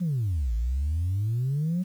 sine exponential two-way sweep, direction down then up, 188.2 to 54.1 to 188.2 Hz, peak -22 dBFS, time 0-1.84 s, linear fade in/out 20 ms, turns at 0.54 s, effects tanh soft clip ceiling -21 dBFS + 9-bit

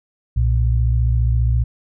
sine tone pair together, 61.73 / 116.54 Hz, B1 / A#2, 0 / 0 cents, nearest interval major seventh, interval 1100 cents, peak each -15 / -18 dBFS, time 0.36-1.64 s, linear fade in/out 10 ms, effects none

